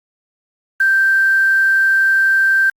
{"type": "tone with quantisation", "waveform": "sine", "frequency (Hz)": 1568, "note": "G6", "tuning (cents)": 0, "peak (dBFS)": -10, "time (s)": [0.8, 2.7], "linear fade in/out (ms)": 5, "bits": 6, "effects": ["Opus 48 kbps"]}